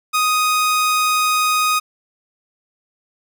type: tone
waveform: sawtooth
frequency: 1247 Hz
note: D#6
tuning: 3 cents sharp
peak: -11 dBFS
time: 0.13-1.8 s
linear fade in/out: 20 ms
effects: none